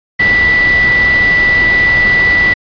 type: tone in noise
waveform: sine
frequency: 1968 Hz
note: B6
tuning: 7 cents flat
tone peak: -7 dBFS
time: 0.19-2.54 s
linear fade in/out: 10 ms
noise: pink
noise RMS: -19 dBFS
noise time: 0.19-2.54 s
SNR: +9 dB
effects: resampled to 11025 Hz